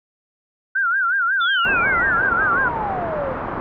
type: tone with vibrato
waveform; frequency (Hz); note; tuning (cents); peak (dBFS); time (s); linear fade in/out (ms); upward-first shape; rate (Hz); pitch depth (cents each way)
sine; 1480; F#6; 0; -16; 0.75-2.69; 10; sine; 5.5; 150
type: exponential sweep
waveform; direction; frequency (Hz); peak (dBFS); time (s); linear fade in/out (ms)
sine; down; 3600 to 505; -23; 1.4-3.34; 20
type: low-pass noise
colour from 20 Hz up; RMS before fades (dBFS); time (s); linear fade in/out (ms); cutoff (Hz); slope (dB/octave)
white; -27; 1.65-3.6; 0; 1300; 24
effects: none